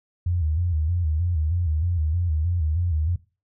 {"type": "tone with vibrato", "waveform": "sine", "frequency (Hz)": 82.41, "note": "E2", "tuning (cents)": 0, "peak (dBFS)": -20, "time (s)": [0.26, 3.16], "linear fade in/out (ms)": 5, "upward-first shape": "square", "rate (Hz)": 3.2, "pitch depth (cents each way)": 110, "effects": ["noise-tail reverb RT60 0.3 s tail -18 dB re dry"]}